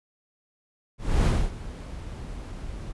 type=noise with ADSR envelope; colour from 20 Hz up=brown; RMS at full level=-19 dBFS; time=0.98-2.93 s; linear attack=270 ms; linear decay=260 ms; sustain=-17 dB; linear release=21 ms; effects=resampled to 24000 Hz